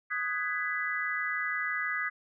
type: chord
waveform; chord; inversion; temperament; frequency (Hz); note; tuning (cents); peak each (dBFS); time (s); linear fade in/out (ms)
sine; G# minor seventh; second; just; 1245.9 / 1495.1 / 1661.2 / 1993.5; D#6 / F#6 / G#6 / B6; +2 / +18 / 0 / +16; -36 / -38 / -34 / -33; 0.1-2.1; 20
effects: none